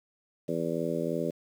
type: harmonic tone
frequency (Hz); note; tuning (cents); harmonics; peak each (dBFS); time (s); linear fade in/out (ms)
83; E2; +12; 2 / 3 / 4 / 5 / 6 / 7; -35 / -35 / -35 / -35 / -35 / -35; 0.48-1.31; 10
effects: 9-bit